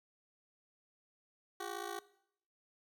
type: ring-modulated tone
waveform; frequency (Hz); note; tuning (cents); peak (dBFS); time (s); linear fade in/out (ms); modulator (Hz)
15% pulse; 378.4; F#4; +39; -31; 1.6-1.99; 0; 28
effects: noise-tail reverb RT60 0.7 s tail -19 dB re dry